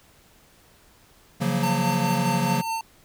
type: chord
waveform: square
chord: Gb major seventh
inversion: second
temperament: equal with one note detuned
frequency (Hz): 138.59 / 172.51 / 185 / 233.1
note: Db3 / F3 / Gb3 / Bb3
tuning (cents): 0 / -21 / 0 / 0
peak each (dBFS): -28 / -28 / -28 / -29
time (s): 1.4-2.62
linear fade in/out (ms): 20
type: tone with tremolo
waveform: square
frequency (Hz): 901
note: A5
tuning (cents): +41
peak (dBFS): -25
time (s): 1.63-2.81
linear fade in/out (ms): 2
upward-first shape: sine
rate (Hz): 4.8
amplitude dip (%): 45
effects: pink hiss -56 dBFS RMS until 3.04 s